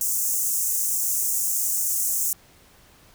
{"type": "high-pass noise", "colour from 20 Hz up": "pink", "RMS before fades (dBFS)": -24, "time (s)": [0.01, 2.33], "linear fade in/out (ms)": 2, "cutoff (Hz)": 6400, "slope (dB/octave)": 48, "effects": ["pink hiss -54 dBFS RMS until 3.14 s"]}